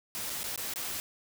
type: noise with dropouts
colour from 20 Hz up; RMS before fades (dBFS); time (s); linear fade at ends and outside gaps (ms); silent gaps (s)
white; -36; 0.15-1; 0; 0.297-0.301 / 0.432-0.44 / 0.56-0.576 / 0.737-0.759
effects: none